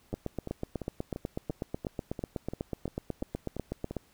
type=two click trains; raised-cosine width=2 ms; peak=-23 / -19 dBFS; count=12 / 32; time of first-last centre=0.13-3.91 / 0.14-3.967 s; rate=2.91 / 8.1 Hz; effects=pink hiss -64 dBFS RMS until 4.13 s